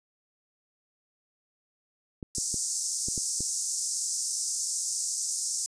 clicks, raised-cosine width 3 ms, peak -24 dBFS, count 6, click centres 2.228 / 2.383 / 2.543 / 3.085 / 3.178 / 3.406 s
white band-pass noise, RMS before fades -31 dBFS, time 2.35-5.66 s, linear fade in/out 0 ms, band 5300 to 9200 Hz, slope 48 dB/octave
effects resampled to 22050 Hz

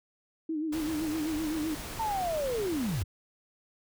sine tone with vibrato, 311.1 Hz, D#4, in tune, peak -29 dBFS, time 0.49-1.75 s, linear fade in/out 5 ms, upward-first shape sine, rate 7.8 Hz, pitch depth 74 cents each way
pink noise, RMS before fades -40 dBFS, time 0.72-3.03 s, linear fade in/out 10 ms
sine linear sweep, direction down, 917 to 73.42 Hz, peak -28 dBFS, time 1.99-3.04 s, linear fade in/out 10 ms
effects none

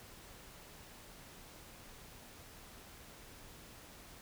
silence, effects pink hiss -55 dBFS RMS until 4.21 s

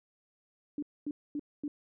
sine tone bursts, 292.5 Hz, D4, 7 cents flat, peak -32 dBFS, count 4, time 0.78-1.68 s, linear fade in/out 2 ms, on 45 ms, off 240 ms, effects none

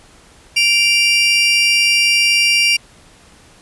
30% pulse tone pair together, 2351 / 2796 Hz, D7 / F7, +1 / +1 cents, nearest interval minor third, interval 300 cents, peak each -11 dBFS, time 0.56-2.77 s, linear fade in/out 10 ms, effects pink hiss -46 dBFS RMS until 3.61 s + resampled to 24000 Hz

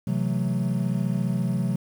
triangle chord, F# half-diminished seventh, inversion second, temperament equal, 130.81 / 164.81 / 185 / 220 Hz, C3 / E3 / F#3 / A3, 0 / 0 / 0 / 0 cents, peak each -25 / -28 / -24 / -29 dBFS, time 0.07-1.76 s, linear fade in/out 5 ms, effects 8-bit

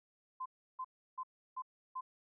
sine tone bursts, 1031 Hz, C6, 26 cents flat, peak -38 dBFS, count 5, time 0.4-2.01 s, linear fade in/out 10 ms, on 58 ms, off 330 ms, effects none

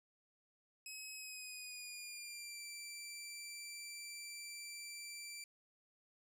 15% pulse tone with pitch glide, 2555 to 2343 Hz, D#7 to D7, +45 to -5 cents, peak -40 dBFS, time 0.86-5.44 s, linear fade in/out 2 ms, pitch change -150 cents, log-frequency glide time 1.15-2.62 s, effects none

